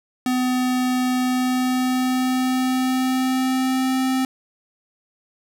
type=tone with pitch glide; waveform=square; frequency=252.7 to 260.7 Hz; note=B3 to C4; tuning=+40 to -6 cents; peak=-19 dBFS; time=0.26-4.25 s; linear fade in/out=2 ms; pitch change=+54 cents; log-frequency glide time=1.19-3.98 s; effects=none